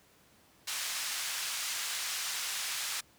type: band-pass noise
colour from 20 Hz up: white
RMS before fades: -36 dBFS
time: 0.67-3.01 s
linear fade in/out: 10 ms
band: 1200 to 7800 Hz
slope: 12 dB/octave
effects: pink hiss -63 dBFS RMS until 3.18 s + high-pass 80 Hz 12 dB/octave